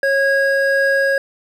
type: tone pair together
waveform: triangle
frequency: 548.6 / 1644 Hz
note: C#5 / G#6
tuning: -18 / -18 cents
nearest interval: octave + perfect fifth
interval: 1900 cents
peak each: -14 dBFS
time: 0.03-1.18 s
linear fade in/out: 2 ms
effects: none